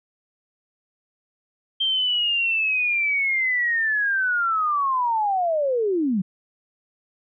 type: linear sweep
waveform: sine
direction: down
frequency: 3169 to 174.61 Hz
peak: -19 dBFS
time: 1.8-6.22 s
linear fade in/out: 10 ms
effects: none